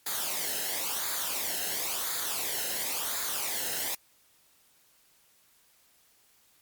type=noise with flanger; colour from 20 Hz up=white; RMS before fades=-32 dBFS; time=0.06-3.95 s; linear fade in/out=5 ms; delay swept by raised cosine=0.35 to 0.87 ms; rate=0.96 Hz; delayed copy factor=-0.65; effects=white hiss -64 dBFS RMS until 6.61 s + MP3 96 kbps